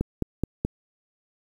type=click train; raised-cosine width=3 ms; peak=-11 dBFS; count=4; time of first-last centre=0.01-0.65 s; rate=4.69 Hz; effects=8-bit